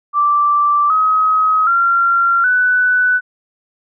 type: tone with pitch steps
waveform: sine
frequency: 1171 / 1269.6 / 1376.6 / 1492.5 Hz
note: D6 / D#6 / F6 / F#6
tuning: -5 / +35 / -25 / +15 cents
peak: -10 dBFS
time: 0.13-3.21 s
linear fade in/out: 50 ms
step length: 770 ms
effects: none